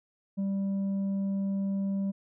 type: tone with tanh clipping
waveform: sine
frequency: 196 Hz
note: G3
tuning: in tune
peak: -28 dBFS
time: 0.37-2.12 s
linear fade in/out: 20 ms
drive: 4 dB
effects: none